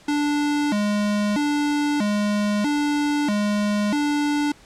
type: tone with vibrato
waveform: square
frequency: 246.3 Hz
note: B3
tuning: 5 cents flat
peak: -20 dBFS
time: 0.08-4.52 s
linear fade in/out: 5 ms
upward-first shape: square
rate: 0.78 Hz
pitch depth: 300 cents each way
effects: pink hiss -50 dBFS RMS until 4.65 s + low-pass 8000 Hz 12 dB/octave